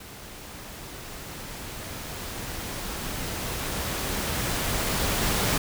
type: noise with level ramp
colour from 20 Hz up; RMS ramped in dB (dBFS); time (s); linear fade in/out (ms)
pink; -43 to -24; 0-5.58; 5
effects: none